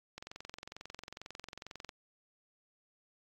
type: click train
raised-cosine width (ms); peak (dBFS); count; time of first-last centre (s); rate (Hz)
0.2; -27; 39; 0.18-1.892; 22.2
effects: AAC 64 kbps